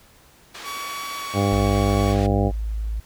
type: band-pass noise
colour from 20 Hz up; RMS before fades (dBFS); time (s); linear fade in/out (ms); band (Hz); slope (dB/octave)
white; -38; 0.54-2.27; 10; 300 to 3900; 12
type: tone with pitch glide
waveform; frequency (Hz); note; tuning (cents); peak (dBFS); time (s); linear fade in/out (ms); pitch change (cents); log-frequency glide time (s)
sawtooth; 1132 to 1123.5; C#6 to C#6; +36 to +23; -26; 0.63-2.16; 50; -13; 1.17-1.29
type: harmonic tone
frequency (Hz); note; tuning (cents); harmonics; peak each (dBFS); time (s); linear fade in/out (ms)
100; G2; +35; 1 / 2 / 3 / 4 / 5 / 6 / 7 / 8; -21 / -24 / -26 / -27 / -28 / -29 / -29 / -30; 1.33-2.52; 50
type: tone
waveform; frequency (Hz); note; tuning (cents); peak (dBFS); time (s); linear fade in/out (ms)
sine; 54; A1; -32; -23; 1.52-3; 5
effects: pink hiss -53 dBFS RMS until 3.05 s